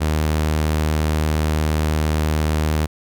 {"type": "tone", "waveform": "sawtooth", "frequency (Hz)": 77.2, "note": "D#2", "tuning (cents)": -13, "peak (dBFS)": -13, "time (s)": [0, 2.87], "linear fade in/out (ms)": 20, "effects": []}